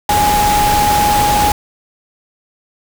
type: tone in noise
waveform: sine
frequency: 830.6 Hz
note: G#5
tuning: in tune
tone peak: -11 dBFS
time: 0.09-1.52 s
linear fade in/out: 2 ms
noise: pink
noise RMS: -17 dBFS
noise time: 0.09-1.52 s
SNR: +3 dB
effects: none